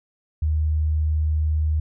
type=tone; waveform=sine; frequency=77.2 Hz; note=D#2; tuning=13 cents flat; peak=-18 dBFS; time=0.42-1.8 s; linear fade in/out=5 ms; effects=none